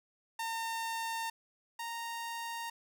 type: tone pair in turn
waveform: sawtooth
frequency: 910 / 927.5 Hz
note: A#5 / A#5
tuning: -42 / -9 cents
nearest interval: unison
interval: 33 cents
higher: second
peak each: -31 / -34 dBFS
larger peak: first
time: 0.39-1.3 / 1.79-2.7 s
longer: neither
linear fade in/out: 5 ms
effects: none